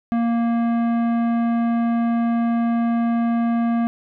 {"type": "tone with tanh clipping", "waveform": "sine", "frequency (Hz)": 233.1, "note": "A#3", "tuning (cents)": 0, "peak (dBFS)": -19, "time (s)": [0.12, 3.87], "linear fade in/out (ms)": 0, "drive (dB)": 14, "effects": []}